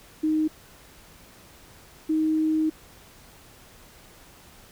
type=tone pair in turn; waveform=sine; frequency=311.1 / 313.6 Hz; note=D#4 / D#4; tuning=0 / +14 cents; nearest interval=unison; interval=14 cents; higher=second; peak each=-20 dBFS; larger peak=neither; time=0.23-0.48 / 2.09-2.7 s; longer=second; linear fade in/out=10 ms; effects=pink hiss -51 dBFS RMS until 4.71 s